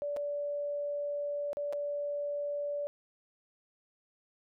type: tone with dropouts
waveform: sine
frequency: 579 Hz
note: D5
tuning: 25 cents flat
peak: -32 dBFS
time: 0.02-2.87 s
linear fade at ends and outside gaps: 0 ms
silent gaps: 0.164-0.169 / 1.531-1.57 / 1.726-1.732 s
effects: none